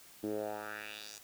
10% pulse tone with band-pass filter sweep, 105.5 Hz, G#2, 28 cents sharp, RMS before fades -41 dBFS, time 0.23-1.19 s, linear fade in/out 10 ms, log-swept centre 300 to 7100 Hz, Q 2.5, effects white hiss -57 dBFS RMS until 1.23 s

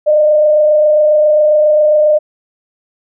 sine tone with frequency modulation, 606 Hz, D#5, 46 cents flat, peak -6 dBFS, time 0.06-2.19 s, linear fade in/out 20 ms, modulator 27.4 Hz, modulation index 0.43, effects none

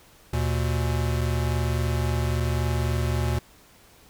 square tone pair together, 76 / 119.67 Hz, D#2 / A#2, -40 / +46 cents, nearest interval minor sixth, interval 786 cents, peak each -26 dBFS, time 0.33-3.39 s, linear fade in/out 5 ms, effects pink hiss -54 dBFS RMS until 4.09 s

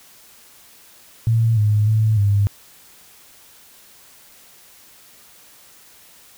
sine tone with pitch steps, 113.8 / 105.4 / 109.3 / 101.2 Hz, A#2 / G#2 / A2 / G#2, -41 / +26 / -11 / -44 cents, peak -13 dBFS, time 1.27-2.47 s, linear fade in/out 0 ms, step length 300 ms, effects white hiss -48 dBFS RMS until 6.37 s

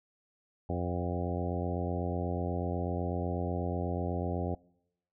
harmonic tone with a mistuned harmonic, 88.1 Hz, F2, 16 cents sharp, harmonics 1 / 2 / 3 / 4 / 5 / 6 / 7 / 8 / 9, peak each -34 / -37 / -39 / -40 / -41 / -42 / -42 / -43 / -44 dBFS, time 0.69-4.55 s, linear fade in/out 5 ms, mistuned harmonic 8, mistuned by +18 cents, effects noise-tail reverb RT60 0.8 s tail -24 dB re dry

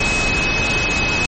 sine tone in noise, 2559 Hz, D#7, 48 cents sharp, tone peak -18 dBFS, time 0-1.26 s, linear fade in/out 5 ms, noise pink, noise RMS -20 dBFS, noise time 0-1.26 s, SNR -1 dB, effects MP3 32 kbps

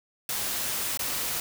white noise with dropouts, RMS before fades -30 dBFS, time 0.29-1.4 s, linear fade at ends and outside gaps 2 ms, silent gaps 0.974-0.992 s, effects none

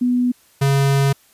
sine / square tone pair in turn, 246.9 / 138.22 Hz, B3 / C#3, 0 / -5 cents, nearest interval minor seventh, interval 1005 cents, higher first, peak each -14 dBFS, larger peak neither, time 0.01-0.32 / 0.61-1.13 s, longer second, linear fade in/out 10 ms, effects white hiss -54 dBFS RMS until 1.33 s + resampled to 32000 Hz

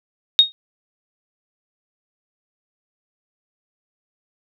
sine tone with exponential decay, 3729 Hz, A#7, in tune, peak -3 dBFS, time 0.39-0.52 s, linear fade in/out 0 ms, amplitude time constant 27 ms, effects none

